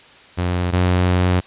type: tone pair in turn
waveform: sawtooth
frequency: 89 / 90.45 Hz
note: F2 / F#2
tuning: +33 / -39 cents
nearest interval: unison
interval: 28 cents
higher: second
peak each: -14 / -10 dBFS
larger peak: second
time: 0.37-0.72 / 0.72-1.41 s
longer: second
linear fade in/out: 20 ms
effects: white hiss -45 dBFS RMS until 1.46 s + resampled to 8000 Hz